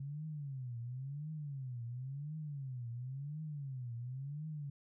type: tone with vibrato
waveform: sine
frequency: 135.4 Hz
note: C#3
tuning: 40 cents flat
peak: -40 dBFS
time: 0-4.7 s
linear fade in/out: 5 ms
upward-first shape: triangle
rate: 0.95 Hz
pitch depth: 270 cents each way
effects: none